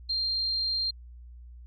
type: tone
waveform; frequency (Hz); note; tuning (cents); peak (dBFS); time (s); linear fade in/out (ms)
sine; 4186; C8; 0; -26; 0.09-0.91; 10
effects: added 60 Hz sine -44 dBFS peak until 1.66 s